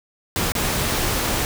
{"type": "noise with dropouts", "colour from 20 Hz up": "pink", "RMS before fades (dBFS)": -22, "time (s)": [0.36, 1.45], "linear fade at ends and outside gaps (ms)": 0, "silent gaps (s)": [0.52, 0.552], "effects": []}